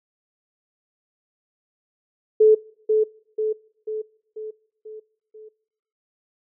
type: tone with echo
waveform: sine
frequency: 433 Hz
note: A4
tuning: 28 cents flat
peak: -10 dBFS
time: 2.4-2.55 s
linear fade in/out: 10 ms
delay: 490 ms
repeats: 6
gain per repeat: -5 dB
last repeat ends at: 5.49 s
effects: noise-tail reverb RT60 0.9 s tail -25 dB re dry